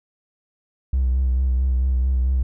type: tone with vibrato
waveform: triangle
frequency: 64.1 Hz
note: C2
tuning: 35 cents flat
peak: -13 dBFS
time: 0.93-2.43 s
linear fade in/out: 5 ms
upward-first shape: sine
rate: 4.5 Hz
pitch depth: 45 cents each way
effects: tanh soft clip ceiling -13 dBFS